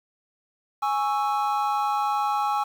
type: chord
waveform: triangle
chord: C# minor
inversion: second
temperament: equal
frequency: 830.6 / 1108.7 / 1318.5 Hz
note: G#5 / C#6 / E6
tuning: 0 / 0 / 0 cents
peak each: -22 / -27 / -27 dBFS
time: 0.82-2.64 s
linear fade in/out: 10 ms
effects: 8-bit